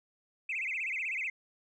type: tone with vibrato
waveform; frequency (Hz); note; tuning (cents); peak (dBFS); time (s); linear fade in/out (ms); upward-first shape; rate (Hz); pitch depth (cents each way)
sine; 2335; D7; -11; -31; 0.49-1.3; 5; sine; 16; 240
effects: tanh soft clip ceiling -27 dBFS